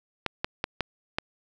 clicks, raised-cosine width 0.3 ms, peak -10 dBFS, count 5, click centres 0.263 / 0.445 / 0.641 / 0.807 / 1.185 s, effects none

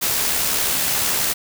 white noise with amplitude modulation, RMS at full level -19 dBFS, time 0.01-1.34 s, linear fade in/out 20 ms, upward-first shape sine, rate 71.5 Hz, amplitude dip 30%, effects none

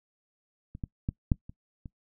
clicks, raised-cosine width 5 ms, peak -29 / -21 / -16 / -10 / -30 / -29 dBFS, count 6, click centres 0.751 / 0.838 / 1.089 / 1.318 / 1.495 / 1.858 s, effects noise-tail reverb RT60 0.1 s tail -22 dB re dry

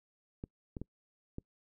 clicks, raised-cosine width 3 ms, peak -27 dBFS, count 4, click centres 0.439 / 0.768 / 0.816 / 1.384 s, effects noise-tail reverb RT60 0.1 s tail -26 dB re dry

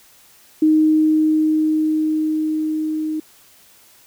sine tone with level ramp, 311.1 Hz, D#4, in tune, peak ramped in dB -10 to -20 dBFS, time 0.62-3.2 s, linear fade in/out 5 ms, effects white hiss -50 dBFS RMS until 4.06 s

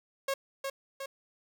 sawtooth tone with echo, 545 Hz, C#5, 29 cents flat, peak -25 dBFS, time 0.28-0.34 s, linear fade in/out 5 ms, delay 360 ms, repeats 2, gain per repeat -4 dB, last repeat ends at 1.06 s, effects none

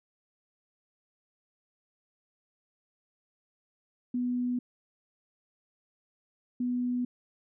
sine tone pair in turn, 246.7 / 246.7 Hz, B3 / B3, -2 / -2 cents, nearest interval unison, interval 0 cents, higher neither, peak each -27 dBFS, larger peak neither, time 4.14-4.59 / 6.6-7.05 s, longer neither, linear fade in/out 5 ms, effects none

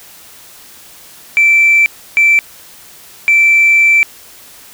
sine tone bursts at uneven times, 2334 Hz, D7, 11 cents flat, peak -4 dBFS, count 3, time 1.37-1.86 / 2.17-2.39 / 3.28-4.03 s, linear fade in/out 0 ms, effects tanh soft clip ceiling -2 dBFS + white hiss -38 dBFS RMS until 4.73 s

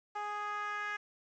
10% pulse tone with band-pass filter sweep, 415.2 Hz, G#4, in tune, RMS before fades -38 dBFS, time 0.15-0.97 s, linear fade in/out 10 ms, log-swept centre 910 to 1700 Hz, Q 2.4, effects resampled to 16000 Hz + 10-bit

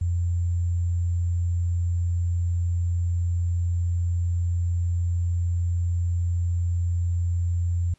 sine tone with sample-and-hold, 86.6 Hz, F2, 14 cents flat, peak -21 dBFS, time 0.01-7.94 s, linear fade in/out 5 ms, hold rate 7350 Hz, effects pink hiss -65 dBFS RMS until 7.98 s + resampled to 24000 Hz

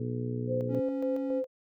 harmonic tone, 60.7 Hz, B1, 29 cents flat, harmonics 2 / 3 / 4 / 5 / 6 / 7 / 8, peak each -33 / -45 / -36 / -43 / -46 / -38 / -48 dBFS, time 0-0.8 s, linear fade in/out 5 ms
sine tone with tremolo, 516 Hz, C5, 24 cents flat, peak -28 dBFS, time 0.47-1.47 s, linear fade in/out 50 ms, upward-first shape square, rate 3.6 Hz, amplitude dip 55%
triangle tone, 276.1 Hz, C#4, 7 cents flat, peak -29 dBFS, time 0.68-1.43 s, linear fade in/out 50 ms
effects none

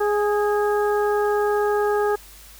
harmonic tone with a mistuned harmonic, 415.3 Hz, G#4, in tune, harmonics 1 / 2 / 3 / 4, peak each -19 / -25 / -29 / -31 dBFS, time 0-2.16 s, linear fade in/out 10 ms, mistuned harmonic 4, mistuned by -21 cents, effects added 50 Hz sine -47 dBFS peak until 2.59 s + white hiss -46 dBFS RMS until 2.59 s

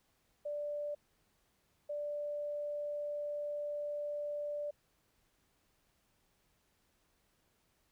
sine tone bursts at uneven times, 587.3 Hz, D5, in tune, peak -36 dBFS, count 2, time 0.45-0.95 / 1.89-4.71 s, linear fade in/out 10 ms, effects pink hiss -75 dBFS RMS until 7.91 s

